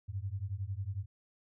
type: beating tone pair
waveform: sine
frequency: 92.5 / 103.5 Hz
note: F#2 / G#2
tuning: 0 / -5 cents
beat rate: 11 Hz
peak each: -38 / -38 dBFS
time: 0.08-1.06 s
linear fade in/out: 20 ms
effects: none